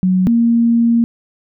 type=tone pair in turn; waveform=sine; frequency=185 / 233.1 Hz; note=F#3 / A#3; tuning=0 / 0 cents; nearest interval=major third; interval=400 cents; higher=second; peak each=-10 / -9 dBFS; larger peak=second; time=0.03-0.27 / 0.27-1.04 s; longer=second; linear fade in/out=0 ms; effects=none